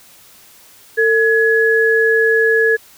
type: tone pair together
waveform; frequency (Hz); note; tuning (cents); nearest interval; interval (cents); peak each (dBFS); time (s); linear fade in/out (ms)
sine; 450 / 1688.2; A4 / G#6; +39 / +28; octave + major seventh; 2289; -13; 0.97-2.77; 20
effects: white hiss -45 dBFS RMS until 2.97 s